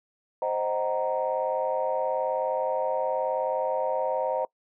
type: chord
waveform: sine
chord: C half-diminished seventh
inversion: none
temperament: equal with one note detuned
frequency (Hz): 523.3 / 622.3 / 753.8 / 932.3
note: C5 / Eb5 / Gb5 / Bb5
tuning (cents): 0 / 0 / +32 / 0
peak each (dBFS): -28 / -29 / -33 / -30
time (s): 0.42-4.45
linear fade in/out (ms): 2
effects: noise-tail reverb RT60 0.1 s tail -23 dB re dry + tanh soft clip ceiling -15 dBFS